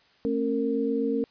sine tone cluster, 224.1 / 272.2 / 459.1 Hz, A3 / C#4 / A#4, +32 / -31 / -26 cents, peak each -30 / -27 / -27 dBFS, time 0.25-1.24 s, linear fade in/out 0 ms, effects white hiss -61 dBFS RMS until 1.3 s + resampled to 11025 Hz

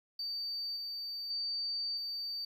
triangle tone with level steps, 4609 Hz, D8, 33 cents flat, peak -33 / -36 / -30 / -34 dBFS, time 0.19-2.45 s, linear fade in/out 5 ms, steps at 0.76 / 1.3 / 1.97 s, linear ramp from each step 5 ms, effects tanh soft clip ceiling -32 dBFS + 12-bit

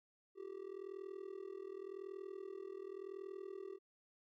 triangle tone with amplitude modulation, 387.9 Hz, G4, 18 cents flat, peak -40 dBFS, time 0.35-3.79 s, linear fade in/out 50 ms, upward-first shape sine, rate 40.9 Hz, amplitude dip 90%, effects none

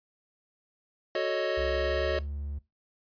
square chord, D# half-diminished seventh, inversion first, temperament equal, 370 / 440 / 554.4 / 622.3 Hz, F#4 / A4 / C#5 / D#5, 0 / 0 / 0 / 0 cents, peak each -33 / -35 / -32 / -32 dBFS, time 1.15-2.19 s, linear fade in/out 2 ms
triangle tone with pitch glide, 65.6 to 71.95 Hz, C2 to D2, +5 to -35 cents, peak -31 dBFS, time 1.57-2.59 s, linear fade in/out 10 ms, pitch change +160 cents, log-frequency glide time 1.75-2.09 s
effects noise-tail reverb RT60 0.2 s tail -18 dB re dry + resampled to 11025 Hz

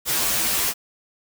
white noise with comb filter, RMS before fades -22 dBFS, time 0.05-0.74 s, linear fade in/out 50 ms, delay 11 ms, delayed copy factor -0.95, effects none

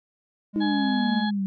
triangle tone, 205.3 Hz, G#3, 20 cents flat, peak -23 dBFS, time 0.53-1.26 s, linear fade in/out 50 ms
sine exponential sweep, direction down, 320 to 189.5 Hz, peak -23 dBFS, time 0.56-1.46 s, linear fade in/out 0 ms
harmonic tone, 840 Hz, G#5, 19 cents sharp, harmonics 1 / 2 / 4 / 5, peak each -30 / -33 / -36 / -37 dBFS, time 0.6-1.31 s, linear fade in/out 20 ms
effects none

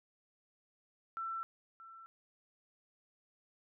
sine tone with echo, 1340 Hz, E6, 28 cents sharp, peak -37 dBFS, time 1.17-1.43 s, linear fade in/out 0 ms, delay 630 ms, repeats 1, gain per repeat -14 dB, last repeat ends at 2.06 s, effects none

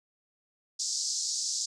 pink band-pass noise, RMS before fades -32 dBFS, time 0.79-1.66 s, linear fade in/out 10 ms, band 4600 to 7600 Hz, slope 48 dB/octave, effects none

